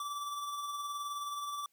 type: tone with tremolo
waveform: square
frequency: 1161 Hz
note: D6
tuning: 20 cents flat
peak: -36 dBFS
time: 0-1.66 s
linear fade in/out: 2 ms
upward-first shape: sine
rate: 19 Hz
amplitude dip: 35%
effects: white hiss -75 dBFS RMS until 1.72 s